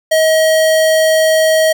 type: tone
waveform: square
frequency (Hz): 635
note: D#5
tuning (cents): +35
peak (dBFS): -9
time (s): 0.11-1.73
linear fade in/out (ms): 10
effects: none